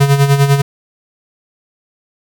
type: tone with tremolo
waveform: square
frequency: 140 Hz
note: C#3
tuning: 18 cents sharp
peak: -6 dBFS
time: 0-0.62 s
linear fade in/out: 10 ms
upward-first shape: sine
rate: 10 Hz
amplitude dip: 65%
effects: 8-bit